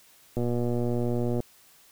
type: click train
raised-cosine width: 2 ms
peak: -16 dBFS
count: 125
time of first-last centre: 0.37-1.403 s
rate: 120 Hz
effects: white hiss -57 dBFS RMS until 1.91 s